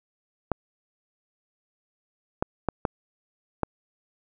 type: clicks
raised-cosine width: 1 ms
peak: -9 dBFS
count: 5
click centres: 0.517 / 2.425 / 2.687 / 2.852 / 3.633 s
effects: none